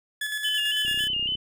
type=tone with tremolo; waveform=30% pulse; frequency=1715 Hz; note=A6; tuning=45 cents flat; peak=-24 dBFS; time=0.21-1.08 s; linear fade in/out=5 ms; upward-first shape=square; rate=9 Hz; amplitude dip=40%
type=tone with vibrato; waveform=sine; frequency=2927 Hz; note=F#7; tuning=19 cents flat; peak=-24 dBFS; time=0.44-1.36 s; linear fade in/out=10 ms; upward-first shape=square; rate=3.6 Hz; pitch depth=58 cents each way
type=click train; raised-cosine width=3 ms; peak=-30 dBFS; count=17; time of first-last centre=0.85-1.353 s; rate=31.8 Hz
effects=none